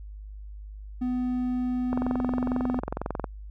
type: tone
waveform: triangle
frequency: 250 Hz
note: B3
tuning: 21 cents sharp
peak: -23 dBFS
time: 1.01-2.8 s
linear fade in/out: 10 ms
type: click train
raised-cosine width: 1 ms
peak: -15 dBFS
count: 30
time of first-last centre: 1.93-3.242 s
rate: 22.1 Hz
effects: added 51 Hz sine -38 dBFS peak until 3.5 s